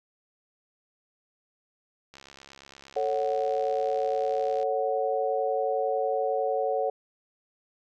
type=click train; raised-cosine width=0.2 ms; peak=-30 dBFS; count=172; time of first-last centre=2.14-4.629 s; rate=68.7 Hz
type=chord; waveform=sine; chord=F# minor; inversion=first; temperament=just; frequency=444 / 555 / 740 Hz; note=A4 / C#5 / F#5; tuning=+16 / +2 / 0 cents; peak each=-29 / -28 / -29 dBFS; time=2.96-6.9 s; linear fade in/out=5 ms
effects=none